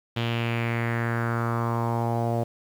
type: tone with low-pass filter sweep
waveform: sawtooth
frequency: 116.9 Hz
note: A#2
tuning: 5 cents sharp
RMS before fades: -26 dBFS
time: 0.16-2.44 s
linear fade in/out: 10 ms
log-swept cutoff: 3300 to 640 Hz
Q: 3.6
effects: 8-bit